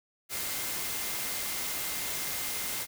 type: tone in noise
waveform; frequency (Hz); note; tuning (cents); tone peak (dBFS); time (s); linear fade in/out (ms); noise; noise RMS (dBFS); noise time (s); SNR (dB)
sine; 2093; C7; 0; -45; 0.29-2.87; 50; white; -34; 0.29-2.87; -14
effects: none